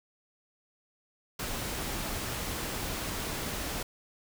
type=noise; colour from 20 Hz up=pink; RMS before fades=-35 dBFS; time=1.39-3.83 s; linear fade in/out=5 ms; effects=none